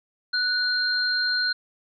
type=tone pair together; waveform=sine; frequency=1480 / 4183 Hz; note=F#6 / C8; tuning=0 / -1 cents; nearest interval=octave + tritone; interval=1799 cents; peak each=-24 dBFS; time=0.33-1.53 s; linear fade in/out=10 ms; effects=none